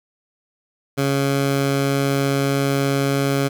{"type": "tone", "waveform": "15% pulse", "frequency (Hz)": 138.59, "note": "C#3", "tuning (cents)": 0, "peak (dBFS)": -11, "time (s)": [0.97, 3.49], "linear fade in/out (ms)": 20, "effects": []}